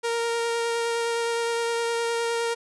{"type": "tone with vibrato", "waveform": "sawtooth", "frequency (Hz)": 465.4, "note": "A#4", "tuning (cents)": -3, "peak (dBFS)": -20, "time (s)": [0.03, 2.55], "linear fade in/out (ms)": 20, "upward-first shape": "sine", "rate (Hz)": 9.7, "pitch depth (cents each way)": 10, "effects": ["resampled to 24000 Hz"]}